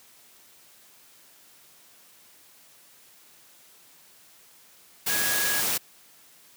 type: tone in noise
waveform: sine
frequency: 1661.2 Hz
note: G#6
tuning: in tune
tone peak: -29 dBFS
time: 5.09-5.61 s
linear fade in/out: 10 ms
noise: white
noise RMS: -26 dBFS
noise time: 5.06-5.78 s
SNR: -6 dB
effects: white hiss -55 dBFS RMS until 6.56 s + high-pass 100 Hz 12 dB/octave